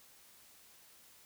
silence, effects white hiss -61 dBFS RMS until 1.25 s

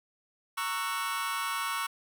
sawtooth chord, F# dominant seventh, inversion first, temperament just, 925 / 1110 / 1332 / 1480 Hz, A#5 / C#6 / E6 / F#6, -14 / +2 / +18 / 0 cents, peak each -35 / -29 / -33 / -35 dBFS, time 0.57-1.87 s, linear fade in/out 10 ms, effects none

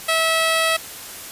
10% pulse tone, 650 Hz, E5, 24 cents flat, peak -8 dBFS, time 0.08-0.77 s, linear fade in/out 10 ms, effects white hiss -35 dBFS RMS until 1.31 s + resampled to 32000 Hz

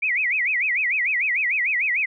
sine tone with vibrato, 2221 Hz, C#7, 3 cents sharp, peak -19 dBFS, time 0.02-2.06 s, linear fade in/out 10 ms, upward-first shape sine, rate 6.7 Hz, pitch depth 260 cents each way, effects none

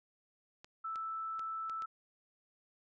clicks, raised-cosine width 0.2 ms, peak -34 dBFS, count 5, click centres 0.645 / 0.958 / 1.394 / 1.697 / 1.822 s
sine tone, 1318.5 Hz, E6, in tune, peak -37 dBFS, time 0.84-1.86 s, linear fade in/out 10 ms
effects none

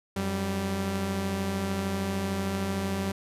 sawtooth tone pair together, 91.01 / 195.2 Hz, F#2 / G3, -28 / -7 cents, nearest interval octave + minor second, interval 1321 cents, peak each -29 / -25 dBFS, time 0.16-3.12 s, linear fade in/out 5 ms, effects resampled to 32000 Hz

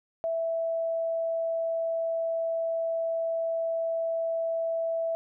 sine tone, 659.3 Hz, E5, in tune, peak -26 dBFS, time 0.24-5.15 s, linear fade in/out 0 ms, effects none

